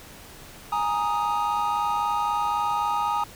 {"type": "chord", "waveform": "triangle", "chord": "Ab suspended second", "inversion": "none", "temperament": "just", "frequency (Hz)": [830.6, 934.4, 1245.9], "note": ["Ab5", "Bb5", "Eb6"], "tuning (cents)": [0, 4, 2], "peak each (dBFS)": -25, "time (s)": [0.72, 3.24], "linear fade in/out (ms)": 5, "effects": ["pink hiss -45 dBFS RMS until 3.35 s"]}